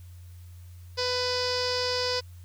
sawtooth tone with low-pass filter, 498.4 Hz, B4, 16 cents sharp, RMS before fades -28 dBFS, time 0.97-2.21 s, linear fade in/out 20 ms, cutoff 4900 Hz, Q 8.3, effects added 88 Hz sine -43 dBFS peak until 2.44 s + white hiss -61 dBFS RMS until 2.44 s

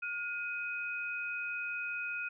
sine tone pair together, 1424.6 / 2510 Hz, F6 / D#7, +34 / +15 cents, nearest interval minor seventh, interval 981 cents, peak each -38 / -37 dBFS, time 0.02-2.29 s, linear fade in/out 10 ms, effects none

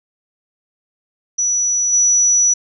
sine tone with level steps, 5900 Hz, F#8, 6 cents flat, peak -14 / -10 dBFS, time 1.38-2.54 s, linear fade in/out 10 ms, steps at 1.92 s, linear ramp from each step 20 ms, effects none

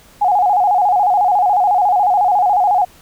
sine tone with vibrato, 775 Hz, G5, 20 cents flat, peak -10 dBFS, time 0.21-2.85 s, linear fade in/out 10 ms, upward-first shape square, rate 14 Hz, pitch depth 110 cents each way, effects pink hiss -46 dBFS RMS until 3.01 s

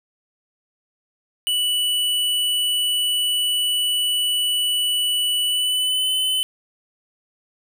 square tone with pitch glide, 2960 to 3027 Hz, F#7 to F#7, 0 to +39 cents, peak -19 dBFS, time 1.47-6.43 s, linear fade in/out 0 ms, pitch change +39 cents, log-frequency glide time 5.44-6.11 s, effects none

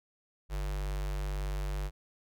square tone with notch filter, 49.05 Hz, G1, 2 cents sharp, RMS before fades -34 dBFS, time 0.49-1.91 s, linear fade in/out 50 ms, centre 250 Hz, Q 1.8, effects none

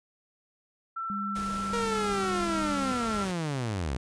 sine tone with pitch glide, 1339 to 1353 Hz, E6 to E6, +27 to +45 cents, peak -31 dBFS, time 0.96-3.25 s, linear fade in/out 10 ms, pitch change +18 cents, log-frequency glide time 1.62-2.53 s
sine tone with vibrato, 200 Hz, G3, 35 cents sharp, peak -33 dBFS, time 1.1-2.92 s, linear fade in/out 0 ms, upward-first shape square, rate 1.5 Hz, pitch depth 13 cents each way
pink noise, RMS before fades -40 dBFS, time 1.35-3.32 s, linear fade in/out 10 ms
sawtooth linear sweep, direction down, 476.3 to 58.4 Hz, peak -25 dBFS, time 1.73-3.97 s, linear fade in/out 5 ms
effects resampled to 22050 Hz

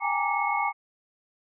sine tone cluster, 800 / 838 / 927 / 1167 / 2184 Hz, G5 / G#5 / A#5 / D6 / C#7, +35 / +15 / -10 / -11 / -26 cents, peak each -30 dBFS, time 0-0.73 s, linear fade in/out 50 ms, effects none

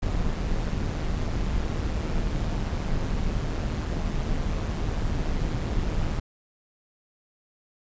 brown noise with amplitude modulation, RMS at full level -24 dBFS, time 0.02-6.2 s, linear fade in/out 10 ms, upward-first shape sine, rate 156 Hz, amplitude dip 55%, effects resampled to 16000 Hz

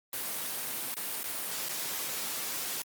white noise with dropouts, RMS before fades -35 dBFS, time 0.13-2.82 s, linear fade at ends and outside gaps 2 ms, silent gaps 0.943-0.967 / 1.232-1.24 / 1.687-1.692 s, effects high-pass 150 Hz 12 dB/octave + Opus 32 kbps

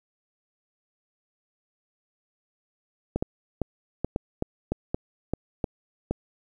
clicks, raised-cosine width 2 ms, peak -12 dBFS, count 11, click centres 3.16 / 3.225 / 3.617 / 4.046 / 4.161 / 4.424 / 4.72 / 4.945 / 5.336 / 5.642 / 6.11 s, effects 9-bit

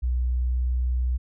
sine tone with pitch glide, 61.74 to 62.13 Hz, B1 to B1, 0 to +11 cents, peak -21 dBFS, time 0.02-1.18 s, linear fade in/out 20 ms, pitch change +11 cents, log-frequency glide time 0.26-0.62 s, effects none

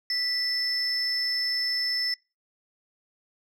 sine tone pair together, 1975.5 / 5269 Hz, B6 / E8, 0 / -2 cents, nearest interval octave + perfect fourth, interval 1698 cents, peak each -31 / -24 dBFS, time 0.1-2.14 s, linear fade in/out 2 ms, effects noise-tail reverb RT60 0.3 s tail -26 dB re dry + tanh soft clip ceiling -20 dBFS

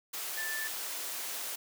sine tone in noise, 1760 Hz, A6, in tune, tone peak -35 dBFS, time 0.37-0.68 s, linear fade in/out 10 ms, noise white, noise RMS -38 dBFS, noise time 0.13-1.56 s, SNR 0 dB, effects high-pass 400 Hz 12 dB/octave

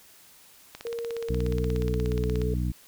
click train, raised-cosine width 0.2 ms, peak -21 dBFS, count 29, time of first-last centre 0.75-2.417 s, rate 16.8 Hz
sine tone with pitch glide, 466.2 to 435 Hz, A#4 to A4, 0 to -20 cents, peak -30 dBFS, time 0.85-2.54 s, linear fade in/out 2 ms, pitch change -120 cents, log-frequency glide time 1.06-2.16 s
harmonic tone, 61 Hz, B1, 21 cents flat, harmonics 1 / 2 / 3 / 4 / 5, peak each -27 / -30 / -33 / -38 / -39 dBFS, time 1.29-2.72 s, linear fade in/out 10 ms
effects white hiss -54 dBFS RMS until 2.87 s

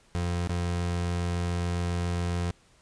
30% pulse tone with dropouts, 87.2 Hz, F2, 2 cents flat, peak -24 dBFS, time 0.15-2.51 s, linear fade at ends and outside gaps 0 ms, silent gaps 0.473-0.495 s, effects pink hiss -61 dBFS RMS until 2.81 s + resampled to 22050 Hz

